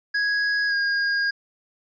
square tone with pitch glide, 1661.2 to 1626.1 Hz, G#6 to G#6, 0 to -37 cents, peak -21 dBFS, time 0.14-1.31 s, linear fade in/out 10 ms, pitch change -37 cents, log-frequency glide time 0.68-0.74 s, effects resampled to 16000 Hz

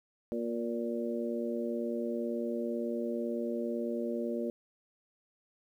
harmonic tone with a mistuned harmonic, 118 Hz, A#2, 22 cents sharp, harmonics 2 / 3 / 4 / 5, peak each -35 / -37 / -38 / -39 dBFS, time 0.32-4.5 s, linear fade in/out 0 ms, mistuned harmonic 5, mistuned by -24 cents, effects 11-bit

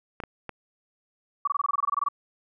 clicks, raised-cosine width 0.5 ms, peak -19 dBFS, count 3, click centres 0.202 / 0.237 / 0.493 s
sine tone bursts, 1143 Hz, D6, 47 cents flat, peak -21 dBFS, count 14, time 1.45-2.086 s, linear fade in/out 5 ms, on 25 ms, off 22 ms
effects none

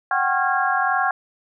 sine tone cluster, 741 / 783 / 1087 / 1383 / 1641 Hz, F#5 / G5 / C#6 / F6 / G#6, +2 / -2 / -34 / -17 / -21 cents, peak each -24 dBFS, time 0.11-1.11 s, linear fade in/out 2 ms, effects none

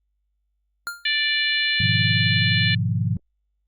square tone with exponential decay, 1400 Hz, F6, 4 cents sharp, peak -24 dBFS, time 0.87-1.1 s, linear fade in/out 0 ms, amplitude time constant 48 ms
harmonic tone, 587.3 Hz, D5, in tune, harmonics 3 / 4 / 5 / 6 / 7, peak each -24 / -25 / -26 / -27 / -27 dBFS, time 1.05-2.75 s, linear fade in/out 5 ms
sine chord, F half-diminished seventh, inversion first, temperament equal, 103.83 / 123.47 / 155.56 / 174.61 Hz, Ab2 / Cb3 / Eb3 / F3, 0 / 0 / 0 / 0 cents, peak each -23 / -24 / -28 / -27 dBFS, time 1.8-3.17 s, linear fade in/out 5 ms
effects added 50 Hz sine -69 dBFS peak until 3.67 s + Opus 48 kbps

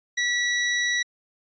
sawtooth tone, 1943 Hz, B6, 29 cents flat, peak -18 dBFS, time 0.17-1.03 s, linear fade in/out 10 ms, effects resampled to 16000 Hz

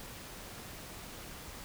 silence, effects pink hiss -47 dBFS RMS until 1.64 s

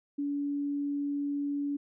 sine tone, 285.7 Hz, D4, 48 cents flat, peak -29 dBFS, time 0.18-1.77 s, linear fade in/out 10 ms, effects none

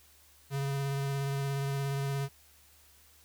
square tone with vibrato, 138.59 Hz, C#3, in tune, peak -31 dBFS, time 0.5-2.29 s, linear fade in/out 50 ms, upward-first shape triangle, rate 17 Hz, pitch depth 19 cents each way, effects added 74 Hz sine -65 dBFS peak until 3.24 s + white hiss -61 dBFS RMS until 3.24 s

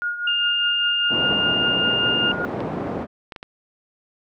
sine tone with tremolo, 1431 Hz, F6, 42 cents sharp, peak -20 dBFS, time 0.02-2.45 s, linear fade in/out 0 ms, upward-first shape triangle, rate 5 Hz, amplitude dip 70%
sine tone, 2815 Hz, F7, 13 cents sharp, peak -19 dBFS, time 0.27-2.32 s, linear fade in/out 5 ms
pink band-pass noise, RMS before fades -27 dBFS, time 1.09-3.07 s, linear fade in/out 50 ms, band 170 to 780 Hz, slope 12 dB/octave
clicks, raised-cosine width 0.3 ms, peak -19 dBFS, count 4, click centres 2.605 / 3.322 / 3.362 / 3.429 s
effects none

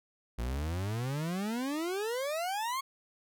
40% pulse exponential sweep, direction up, 55.7 to 1110 Hz, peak -31 dBFS, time 0.38-2.81 s, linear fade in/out 10 ms, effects none

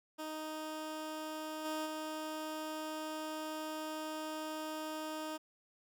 15% pulse tone with level steps, 311.1 Hz, D#4, in tune, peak -34 / -30 / -33 dBFS, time 0.18-5.38 s, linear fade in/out 20 ms, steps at 1.64 / 1.85 s, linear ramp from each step 20 ms, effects none

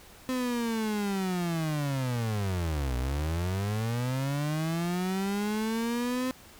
35% pulse linear two-way sweep, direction down then up, 258.9 to 60.4 to 258.9 Hz, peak -26 dBFS, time 0.29-6.31 s, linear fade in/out 0 ms, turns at 2.96 s, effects pink hiss -52 dBFS RMS until 6.59 s

